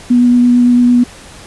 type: tone with vibrato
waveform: sine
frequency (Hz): 244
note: B3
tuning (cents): -21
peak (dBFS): -5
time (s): 0.1-1.04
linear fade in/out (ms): 10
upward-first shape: sine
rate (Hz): 8.9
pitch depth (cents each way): 10
effects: pink hiss -35 dBFS RMS until 1.46 s + resampled to 24000 Hz